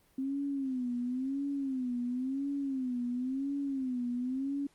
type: tone with vibrato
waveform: sine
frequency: 261.6 Hz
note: C4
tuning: in tune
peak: -31 dBFS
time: 0.18-4.67 s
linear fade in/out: 5 ms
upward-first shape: sine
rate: 0.96 Hz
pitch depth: 130 cents each way
effects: pink hiss -67 dBFS RMS until 4.74 s + Opus 32 kbps